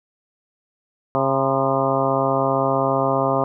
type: harmonic tone with a mistuned harmonic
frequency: 135.2 Hz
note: C#3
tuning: 43 cents flat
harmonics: 1 / 2 / 3 / 4 / 5 / 6 / 7 / 8 / 9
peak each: -27 / -26 / -26 / -23 / -23 / -28 / -28 / -26 / -27 dBFS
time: 1.15-3.44 s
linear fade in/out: 0 ms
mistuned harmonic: 8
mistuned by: -62 cents
effects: none